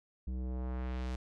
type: tone with low-pass filter sweep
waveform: square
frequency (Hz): 63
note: B1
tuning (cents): +35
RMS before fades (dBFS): -37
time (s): 0.27-1.16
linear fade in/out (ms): 5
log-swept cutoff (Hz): 210 to 7600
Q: 0.83
effects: none